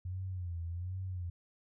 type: tone with vibrato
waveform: sine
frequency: 89 Hz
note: F2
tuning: 33 cents sharp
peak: -36 dBFS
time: 0.05-1.3 s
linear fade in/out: 5 ms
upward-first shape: sine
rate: 1.3 Hz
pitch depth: 100 cents each way
effects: none